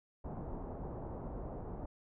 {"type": "low-pass noise", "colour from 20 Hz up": "pink", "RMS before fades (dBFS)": -43, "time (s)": [0.24, 1.86], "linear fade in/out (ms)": 5, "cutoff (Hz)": 890, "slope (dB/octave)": 24, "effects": []}